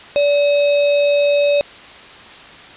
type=tone with sample-and-hold; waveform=sine; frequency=577 Hz; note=D5; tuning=31 cents flat; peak=-11 dBFS; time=0.16-1.61 s; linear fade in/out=0 ms; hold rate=3150 Hz; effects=white hiss -38 dBFS RMS until 2.76 s + resampled to 8000 Hz